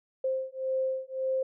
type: beating tone pair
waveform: sine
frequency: 524 / 525.8 Hz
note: C5 / C5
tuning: +2 / +8 cents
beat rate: 1.8 Hz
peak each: -31 / -31 dBFS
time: 0.24-1.43 s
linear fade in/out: 5 ms
effects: none